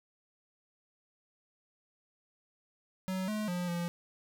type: tone with pitch steps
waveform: square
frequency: 187.4 / 213.4 / 177.6 / 172.7 Hz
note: F#3 / G#3 / F3 / F3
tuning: +22 / +47 / +29 / -19 cents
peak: -33 dBFS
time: 3.08-3.88 s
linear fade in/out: 0 ms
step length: 200 ms
effects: none